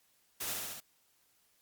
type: noise with echo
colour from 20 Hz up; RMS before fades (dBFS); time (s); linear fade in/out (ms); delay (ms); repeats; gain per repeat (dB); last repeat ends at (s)
white; -38; 0.4-0.54; 10; 66; 4; -2; 0.804
effects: white hiss -71 dBFS RMS until 1.61 s + Opus 48 kbps

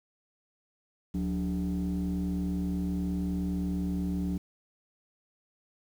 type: tone with frequency modulation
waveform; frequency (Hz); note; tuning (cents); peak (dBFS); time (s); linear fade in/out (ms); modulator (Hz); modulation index
sine; 181.6; F#3; -32; -26; 1.14-4.38; 10; 108; 0.92
effects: tanh soft clip ceiling -26 dBFS + 9-bit

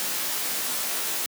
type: noise with comb filter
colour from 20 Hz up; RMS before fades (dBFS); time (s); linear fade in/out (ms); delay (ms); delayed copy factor
white; -28; 0-1.26; 0; 16; +0.75
effects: high-pass 200 Hz 12 dB/octave

